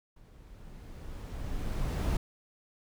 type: noise with level ramp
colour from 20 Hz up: brown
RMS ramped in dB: -55 to -27 dBFS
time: 0.16-2.17 s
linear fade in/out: 5 ms
effects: none